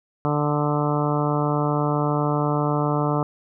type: harmonic tone with a mistuned harmonic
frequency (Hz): 147.8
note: D3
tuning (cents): +11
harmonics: 1 / 2 / 3 / 4 / 5 / 6 / 7 / 8 / 9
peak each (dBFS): -23 / -26 / -28 / -29 / -30 / -31 / -31 / -32 / -33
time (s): 0.25-3.23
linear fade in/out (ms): 0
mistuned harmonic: 9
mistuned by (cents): -34
effects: none